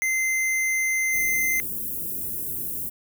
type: tone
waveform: square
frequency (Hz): 2074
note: C7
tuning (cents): -16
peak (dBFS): -22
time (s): 0.02-1.6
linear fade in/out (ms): 0
type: band-stop noise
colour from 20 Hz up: white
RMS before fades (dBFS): -30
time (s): 1.12-2.9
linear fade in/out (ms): 20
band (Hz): 380 to 11000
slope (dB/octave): 24
effects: none